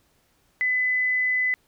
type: tone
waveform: sine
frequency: 2008 Hz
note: B6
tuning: 28 cents sharp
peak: -20 dBFS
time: 0.61-1.54 s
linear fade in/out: 0 ms
effects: pink hiss -65 dBFS RMS until 1.67 s